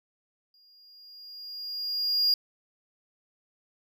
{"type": "tone with exponential growth", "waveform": "triangle", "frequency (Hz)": 4835, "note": "D8", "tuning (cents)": 50, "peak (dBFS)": -18, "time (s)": [0.54, 2.34], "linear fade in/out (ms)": 2, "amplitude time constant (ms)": 390, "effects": []}